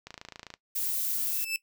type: click train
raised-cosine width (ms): 0.2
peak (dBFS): -24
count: 14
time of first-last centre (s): 0.07-0.539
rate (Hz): 27.7
type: noise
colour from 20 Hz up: violet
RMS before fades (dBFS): -30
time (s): 0.75-1.45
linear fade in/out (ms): 10
type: tone with exponential growth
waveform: sawtooth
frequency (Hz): 2637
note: E7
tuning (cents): 0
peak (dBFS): -22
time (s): 1.23-1.56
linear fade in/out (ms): 1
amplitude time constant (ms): 71
effects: noise-tail reverb RT60 0.1 s tail -18 dB re dry